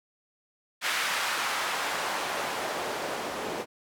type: noise with band-pass filter sweep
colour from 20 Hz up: white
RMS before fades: -31 dBFS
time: 0.81-3.66 s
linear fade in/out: 50 ms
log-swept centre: 1700 to 410 Hz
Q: 0.96
effects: none